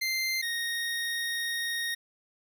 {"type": "tone pair in turn", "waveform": "25% pulse", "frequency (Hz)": [2086, 1863.3], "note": ["C7", "A#6"], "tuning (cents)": [-6, -1], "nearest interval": "major second", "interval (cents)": 195, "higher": "first", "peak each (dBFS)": [-24, -26], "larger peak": "first", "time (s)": [[0.01, 0.42], [0.42, 1.95]], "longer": "second", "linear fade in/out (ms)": 10, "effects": []}